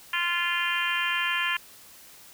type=harmonic tone; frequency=347.2 Hz; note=F4; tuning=10 cents flat; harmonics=3 / 4 / 5 / 6 / 7 / 8 / 9; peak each=-32 / -34 / -29 / -35 / -32 / -32 / -33 dBFS; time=0.13-1.57 s; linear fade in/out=5 ms; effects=white hiss -50 dBFS RMS until 2.33 s